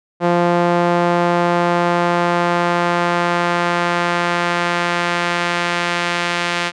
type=tone with band-pass filter sweep; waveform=sawtooth; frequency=173.8 Hz; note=F3; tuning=8 cents flat; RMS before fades=-17 dBFS; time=0.2-6.72 s; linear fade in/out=50 ms; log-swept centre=660 to 2400 Hz; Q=0.87; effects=resampled to 22050 Hz